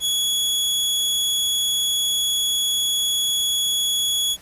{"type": "tone", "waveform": "sawtooth", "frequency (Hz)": 3367, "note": "G#7", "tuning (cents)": 23, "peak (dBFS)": -16, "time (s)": [0, 4.37], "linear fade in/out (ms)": 50, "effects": ["pink hiss -48 dBFS RMS until 4.41 s", "resampled to 32000 Hz"]}